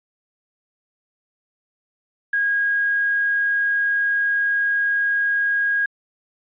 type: tone with quantisation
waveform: sine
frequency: 1638 Hz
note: G#6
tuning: 24 cents flat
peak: -17 dBFS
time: 2.33-5.86 s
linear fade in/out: 5 ms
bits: 7
effects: resampled to 8000 Hz